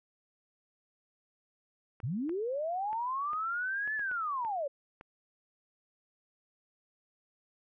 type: clicks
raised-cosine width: 0.5 ms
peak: -33 dBFS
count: 9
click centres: 2.002 / 2.294 / 2.93 / 3.333 / 3.876 / 3.994 / 4.114 / 4.449 / 5.011 s
type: linear two-way sweep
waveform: sine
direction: up then down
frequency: 98 to 1760 to 534 Hz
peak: -31 dBFS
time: 2.03-4.68 s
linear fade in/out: 10 ms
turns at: 3.95 s
effects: none